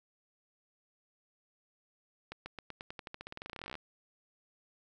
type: accelerating click train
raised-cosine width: 0.3 ms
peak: -26 dBFS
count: 28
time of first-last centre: 2.32-3.754 s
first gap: 140 ms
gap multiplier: 0.91
effects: none